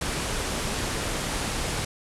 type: low-pass noise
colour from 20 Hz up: pink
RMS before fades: -29 dBFS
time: 0.01-1.85 s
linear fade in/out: 5 ms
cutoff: 11000 Hz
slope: 48 dB/octave
effects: none